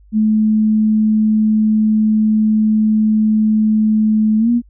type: tone with pitch glide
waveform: sine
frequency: 216 to 238.3 Hz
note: A3 to A#3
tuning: -32 to +38 cents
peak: -10 dBFS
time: 0.12-4.62 s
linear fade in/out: 50 ms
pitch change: +170 cents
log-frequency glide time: 4.38-4.5 s
effects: added 50 Hz sine -43 dBFS peak until 4.69 s